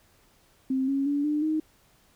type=tone with pitch steps; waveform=sine; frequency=263.4 / 274.7 / 286.6 / 298.9 / 311.8 Hz; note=C4 / C#4 / D4 / D4 / D#4; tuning=+12 / -16 / -42 / +31 / +4 cents; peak=-23 dBFS; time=0.7-1.6 s; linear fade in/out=5 ms; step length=180 ms; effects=pink hiss -62 dBFS RMS until 2.15 s